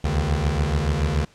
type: beating tone pair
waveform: 25% pulse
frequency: 70.6 / 77.6 Hz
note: C#2 / D#2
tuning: +32 / -4 cents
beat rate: 7 Hz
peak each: -19 dBFS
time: 0.04-1.25 s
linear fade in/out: 5 ms
effects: pink hiss -54 dBFS RMS until 1.34 s + low-pass 7000 Hz 12 dB/octave